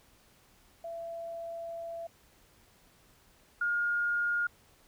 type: tone pair in turn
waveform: sine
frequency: 671 / 1421.8 Hz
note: E5 / F6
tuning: +31 / +31 cents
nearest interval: octave + minor second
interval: 1300 cents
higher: second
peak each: -37 / -27 dBFS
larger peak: second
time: 0.84-2.07 / 3.61-4.47 s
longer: first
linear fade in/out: 5 ms
effects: pink hiss -63 dBFS RMS until 4.87 s